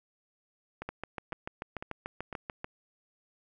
two click trains, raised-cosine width 0.5 ms, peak -23 / -21 dBFS, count 4 / 13, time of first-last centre 0.82-2.328 / 0.89-2.644 s, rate 1.99 / 6.84 Hz, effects none

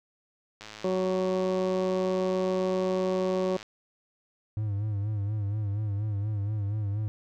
click train, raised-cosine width 0.2 ms, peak -25 dBFS, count 324, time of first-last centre 0.61-3.629 s, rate 107 Hz
harmonic tone, 186.1 Hz, F#3, 10 cents sharp, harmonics 1 / 2 / 3 / 4 / 5 / 6, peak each -31 / -28 / -29 / -42 / -43 / -41 dBFS, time 0.84-3.57 s, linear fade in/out 5 ms
triangle tone with vibrato, 103.83 Hz, G#2, in tune, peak -25 dBFS, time 4.57-7.08 s, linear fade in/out 0 ms, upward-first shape sine, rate 4.2 Hz, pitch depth 77 cents each way
effects none

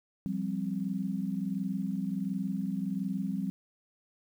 sine chord, F suspended second, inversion none, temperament equal, 174.61 / 196 / 261.6 Hz, F3 / G3 / C4, 0 / 0 / 0 cents, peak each -36 / -32 / -37 dBFS, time 0.26-3.5 s, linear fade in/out 0 ms, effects 10-bit

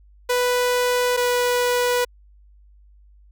sawtooth tone pair in turn, 493.9 / 490.5 Hz, B4 / B4, 0 / -12 cents, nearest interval unison, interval 12 cents, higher first, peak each -14 dBFS, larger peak neither, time 0.29-1.17 / 1.17-2.05 s, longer neither, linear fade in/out 10 ms, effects added 50 Hz sine -48 dBFS peak until 3.31 s

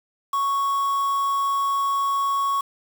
triangle tone with quantisation, 1108.7 Hz, C#6, in tune, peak -18 dBFS, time 0.33-2.61 s, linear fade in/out 5 ms, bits 6, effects none

